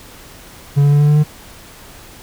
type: tone with pitch steps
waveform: triangle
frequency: 142.1 / 143.75 / 145.42 / 147.11 / 148.82 / 150.55 Hz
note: C#3 / D3 / D3 / D3 / D3 / D3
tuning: +43 / -37 / -17 / +3 / +23 / +43 cents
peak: -6 dBFS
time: 0.76-1.24 s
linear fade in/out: 20 ms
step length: 80 ms
effects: pink hiss -39 dBFS RMS until 2.22 s